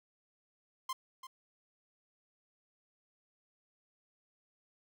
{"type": "tone with echo", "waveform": "45% pulse", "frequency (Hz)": 1046.5, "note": "C6", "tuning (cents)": 0, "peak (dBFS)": -35, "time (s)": [0.89, 0.93], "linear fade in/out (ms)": 5, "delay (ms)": 340, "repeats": 1, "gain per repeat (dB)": -11, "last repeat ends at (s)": 1.27, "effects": ["12-bit"]}